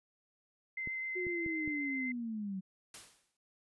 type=tone with vibrato; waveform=sine; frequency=2068 Hz; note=C7; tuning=21 cents flat; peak=-36 dBFS; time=0.77-2.12 s; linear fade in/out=5 ms; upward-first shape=sine; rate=7.8 Hz; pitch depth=9 cents each way
type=clicks; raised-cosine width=3 ms; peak=-32 dBFS; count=4; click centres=0.874 / 1.268 / 1.463 / 1.677 s
type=linear sweep; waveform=sine; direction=down; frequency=370 to 185 Hz; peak=-36 dBFS; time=1.15-2.61 s; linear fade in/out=20 ms
type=noise with exponential decay; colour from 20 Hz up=white; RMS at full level=-46 dBFS; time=2.94-3.37 s; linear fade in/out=2 ms; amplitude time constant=93 ms
effects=resampled to 24000 Hz